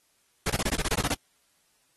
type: noise bursts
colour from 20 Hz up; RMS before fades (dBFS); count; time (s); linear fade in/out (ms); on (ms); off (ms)
pink; -27; 11; 0.46-1.141; 5; 41; 23
effects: white hiss -68 dBFS RMS until 1.96 s + AAC 32 kbps